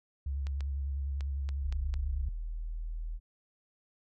sine tone with vibrato, 69.3 Hz, C#2, in tune, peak -31 dBFS, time 0.26-2.29 s, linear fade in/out 5 ms, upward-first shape triangle, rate 10 Hz, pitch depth 56 cents each way
clicks, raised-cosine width 0.2 ms, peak -28 dBFS, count 6, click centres 0.469 / 0.607 / 1.208 / 1.49 / 1.725 / 1.94 s
sine tone, 40.07 Hz, E1, 48 cents flat, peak -34 dBFS, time 1.61-3.2 s, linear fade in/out 50 ms
effects none

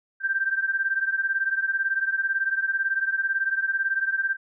sine beating tone pair, 1568 / 1586 Hz, G6 / G6, 0 / +20 cents, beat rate 18 Hz, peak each -24 / -27 dBFS, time 0.2-4.37 s, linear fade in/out 50 ms, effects none

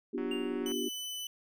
sine chord, G dominant seventh, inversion first, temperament just, 245 / 294 / 352.8 / 392 Hz, B3 / D4 / F4 / G4, -14 / +2 / +18 / 0 cents, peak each -37 / -38 / -38 / -37 dBFS, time 0.13-0.89 s, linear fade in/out 10 ms
click train, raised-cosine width 0.5 ms, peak -33 dBFS, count 101, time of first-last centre 0.18-0.718 s, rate 186 Hz
triangle tone with exponential decay, 2797 Hz, F7, 2 cents sharp, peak -34 dBFS, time 0.31-0.72 s, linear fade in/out 5 ms, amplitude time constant 89 ms
sawtooth tone, 3001 Hz, F#7, 24 cents sharp, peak -34 dBFS, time 0.66-1.27 s, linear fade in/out 2 ms
effects none

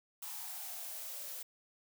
blue noise with high-pass filter sweep, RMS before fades -44 dBFS, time 0.22-1.43 s, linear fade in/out 5 ms, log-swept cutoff 900 to 510 Hz, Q 5.7, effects none

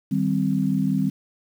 sine chord, C minor, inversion first, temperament equal, 155.56 / 196 / 261.6 Hz, Eb3 / G3 / C4, 0 / 0 / 0 cents, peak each -25 / -22 / -24 dBFS, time 0.11-1.1 s, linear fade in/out 10 ms, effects 8-bit

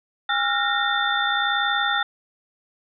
sine tone cluster, 811 / 1362 / 1423 / 1846 / 3554 Hz, G#5 / F6 / F6 / A#6 / A7, -41 / -44 / +32 / -17 / +17 cents, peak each -26 dBFS, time 0.29-2.03 s, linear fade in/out 5 ms, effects none

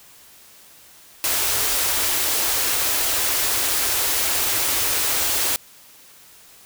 white band-stop noise, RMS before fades -21 dBFS, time 1.24-5.56 s, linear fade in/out 0 ms, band 120 to 260 Hz, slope 48 dB/octave, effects white hiss -48 dBFS RMS until 6.65 s

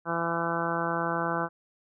harmonic tone, 168.1 Hz, E3, 34 cents sharp, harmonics 1 / 2 / 3 / 4 / 5 / 6 / 7 / 8 / 9, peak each -35 / -35 / -35 / -35 / -35 / -35 / -35 / -35 / -35 dBFS, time 0.05-1.49 s, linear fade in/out 50 ms, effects none

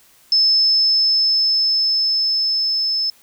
sine tone with level ramp, 5240 Hz, E8, 11 cents flat, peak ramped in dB -11 to -17 dBFS, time 0.32-3.1 s, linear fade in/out 2 ms, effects white hiss -52 dBFS RMS until 3.22 s

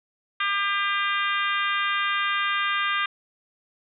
harmonic tone, 400 Hz, G4, 35 cents sharp, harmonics 3 / 4 / 5 / 6 / 7 / 8 / 9, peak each -26 / -28 / -30 / -32 / -33 / -34 / -35 dBFS, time 0.4-3.06 s, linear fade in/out 5 ms, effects none

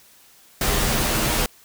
pink noise with comb filter, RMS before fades -21 dBFS, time 0.61-1.46 s, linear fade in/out 2 ms, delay 11 ms, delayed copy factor -0.65, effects white hiss -52 dBFS RMS until 1.64 s

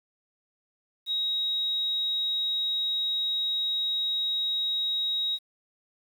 sine tone, 3800 Hz, A#7, 33 cents sharp, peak -25 dBFS, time 1.06-5.39 s, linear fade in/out 50 ms, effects 9-bit

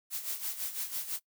blue noise with tremolo, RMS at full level -34 dBFS, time 0.1-1.2 s, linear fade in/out 50 ms, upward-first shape sine, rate 6 Hz, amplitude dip 70%, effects noise-tail reverb RT60 0.1 s tail -21 dB re dry

